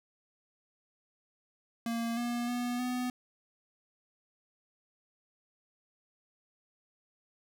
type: tone with pitch steps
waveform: square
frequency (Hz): 231.6 / 239.3 / 243.8 / 249.3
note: A#3 / A#3 / B3 / B3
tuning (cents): -11 / +46 / -22 / +16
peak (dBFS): -32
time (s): 1.86-3.1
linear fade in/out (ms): 2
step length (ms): 310
effects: none